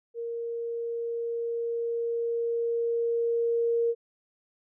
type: tone with level ramp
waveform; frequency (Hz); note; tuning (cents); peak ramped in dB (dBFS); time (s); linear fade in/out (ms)
sine; 466.2; A#4; 0; -31 to -22; 0.14-3.95; 50
effects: none